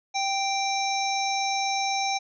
harmonic tone, 784 Hz, G5, in tune, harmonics 1 / 3 / 5 / 7 / 8, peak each -26 / -31 / -33 / -34 / -35 dBFS, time 0.14-2.19 s, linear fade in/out 20 ms, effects none

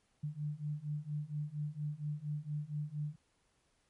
sine beating tone pair, 146.83 / 151.13 Hz, D3 / D3, 0 / +50 cents, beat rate 4.3 Hz, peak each -40 / -39 dBFS, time 0.23-3.16 s, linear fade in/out 10 ms, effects pink hiss -75 dBFS RMS until 3.89 s + MP3 48 kbps

